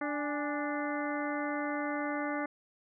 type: harmonic tone with a mistuned harmonic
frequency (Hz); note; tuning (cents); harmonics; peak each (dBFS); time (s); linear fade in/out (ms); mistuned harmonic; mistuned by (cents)
293.7; D4; 0; 1 / 2 / 3 / 4 / 5 / 6 / 7; -35 / -38 / -40 / -41 / -42 / -43 / -43; 0.01-2.46; 5; 3; -85
effects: none